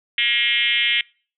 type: tone with frequency modulation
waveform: sine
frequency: 2627 Hz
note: E7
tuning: 7 cents flat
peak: -16 dBFS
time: 0.18-1.01 s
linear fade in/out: 2 ms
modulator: 240 Hz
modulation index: 3.1
effects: noise-tail reverb RT60 0.4 s tail -25 dB re dry